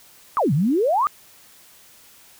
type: exponential two-way sweep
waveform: sine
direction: down then up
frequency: 1269 to 130 to 1269 Hz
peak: -16 dBFS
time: 0.37-1.07 s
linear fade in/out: 0 ms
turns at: 0.53 s
effects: white hiss -50 dBFS RMS until 2.39 s